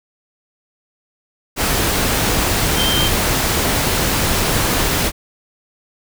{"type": "tone in noise", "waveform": "sine", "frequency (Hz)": 3146, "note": "G7", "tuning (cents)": 6, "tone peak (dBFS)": -18, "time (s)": [2.75, 3.11], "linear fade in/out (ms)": 50, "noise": "pink", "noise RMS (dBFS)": -17, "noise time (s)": [1.56, 5.12], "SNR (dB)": -4, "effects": []}